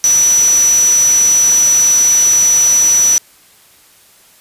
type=tone in noise; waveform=sine; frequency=5920 Hz; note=F#8; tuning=in tune; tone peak=-7 dBFS; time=0.04-3.18 s; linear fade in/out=0 ms; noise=white; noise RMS=-21 dBFS; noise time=0.04-3.18 s; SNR=+11 dB; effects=white hiss -46 dBFS RMS until 4.4 s + resampled to 32000 Hz